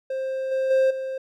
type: tone with level steps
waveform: triangle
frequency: 528 Hz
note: C5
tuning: 16 cents sharp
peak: -23 / -19 / -14 / -25 dBFS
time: 0.1-1.18 s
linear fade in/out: 5 ms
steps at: 0.51 / 0.7 / 0.9 s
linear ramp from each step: 10 ms
effects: none